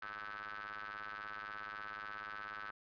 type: ring-modulated tone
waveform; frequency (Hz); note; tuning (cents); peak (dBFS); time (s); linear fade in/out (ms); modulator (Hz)
sawtooth; 103.83; G#2; 0; -37; 0.02-2.71; 5; 1410
effects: resampled to 11025 Hz